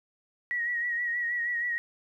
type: tone with vibrato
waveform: sine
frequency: 1909 Hz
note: A#6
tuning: 41 cents sharp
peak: -27 dBFS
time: 0.51-1.78 s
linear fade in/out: 0 ms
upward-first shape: sine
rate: 6.3 Hz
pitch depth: 42 cents each way
effects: 11-bit